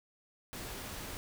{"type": "noise", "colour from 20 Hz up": "pink", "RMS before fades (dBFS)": -43, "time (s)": [0.53, 1.17], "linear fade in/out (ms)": 0, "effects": []}